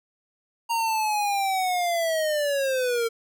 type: linear sweep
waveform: square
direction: down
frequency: 932.3 to 453 Hz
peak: -23 dBFS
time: 0.69-3.09 s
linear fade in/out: 20 ms
effects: none